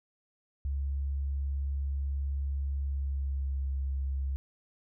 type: tone with pitch glide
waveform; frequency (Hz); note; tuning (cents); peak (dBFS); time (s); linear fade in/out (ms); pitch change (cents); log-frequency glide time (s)
sine; 69.3 to 67.76; C#2 to C#2; 0 to -39; -29; 0.65-4.36; 0; -39; 2.8-3.66
effects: none